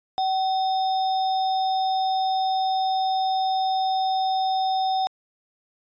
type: tone with sample-and-hold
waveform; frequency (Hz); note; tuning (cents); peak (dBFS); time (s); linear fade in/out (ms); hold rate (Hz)
sine; 760; F#5; +46; -20; 0.18-5.07; 0; 4410
effects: resampled to 16000 Hz